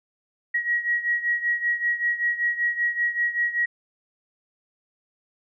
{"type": "beating tone pair", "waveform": "sine", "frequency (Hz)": [1903, 1908.2], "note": ["A#6", "A#6"], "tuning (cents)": [35, 40], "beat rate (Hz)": 5.2, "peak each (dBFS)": [-23, -27], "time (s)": [0.54, 3.66], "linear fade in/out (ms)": 10, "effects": []}